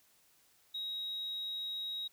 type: tone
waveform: sine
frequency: 3803 Hz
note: A#7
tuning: 34 cents sharp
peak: -35 dBFS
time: 0.74-2.08 s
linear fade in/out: 10 ms
effects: tanh soft clip ceiling -34 dBFS + white hiss -68 dBFS RMS until 2.12 s